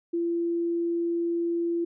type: tone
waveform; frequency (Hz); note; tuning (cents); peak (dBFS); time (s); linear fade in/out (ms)
sine; 340; F4; -46; -24; 0.13-1.85; 10
effects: none

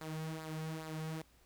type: tone with flanger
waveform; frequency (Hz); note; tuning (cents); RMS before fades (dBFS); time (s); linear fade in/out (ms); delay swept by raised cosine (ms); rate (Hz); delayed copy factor
sawtooth; 158.2; D#3; +29; -42; 0.01-1.22; 2; 0.32 to 3.42; 2.4; -0.6
effects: added 59 Hz sine -67 dBFS peak until 1.45 s + pink hiss -68 dBFS RMS until 1.45 s

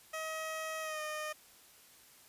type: tone with pitch glide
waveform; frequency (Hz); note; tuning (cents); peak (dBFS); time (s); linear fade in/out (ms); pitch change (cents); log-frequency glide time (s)
15% pulse; 635 to 612.3; D#5 to D#5; +35 to -28; -31; 0.13-1.33; 10; -63; 0.81-1.01
effects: white hiss -60 dBFS RMS until 2.28 s + resampled to 32000 Hz

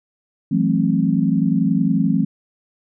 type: tone cluster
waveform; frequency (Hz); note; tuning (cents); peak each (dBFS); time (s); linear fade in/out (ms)
sine; 165.6 / 186.3 / 217 / 265.3; E3 / F#3 / A3 / C4; +8 / +12 / -24 / +24; -20; 0.51-2.25; 10
effects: none

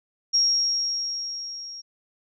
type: tone with level ramp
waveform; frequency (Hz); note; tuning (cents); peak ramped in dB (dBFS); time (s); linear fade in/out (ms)
sine; 5588; F8; 0; -16 to -36; 0.33-1.82; 20
effects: none

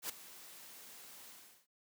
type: noise with ADSR envelope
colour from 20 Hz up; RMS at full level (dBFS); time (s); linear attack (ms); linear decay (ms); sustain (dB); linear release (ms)
white; -38; 0.02-1.67; 74; 6; -16; 390
effects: noise-tail reverb RT60 0.1 s tail -22 dB re dry + high-pass 150 Hz 12 dB/octave

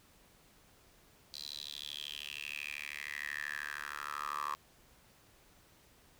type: tone with high-pass filter sweep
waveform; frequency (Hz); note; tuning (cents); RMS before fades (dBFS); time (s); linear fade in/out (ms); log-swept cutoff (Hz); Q
10% pulse; 72.9; D2; -12; -42; 1.34-4.55; 0; 4300 to 1100; 7.9
effects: pink hiss -64 dBFS RMS until 6.19 s

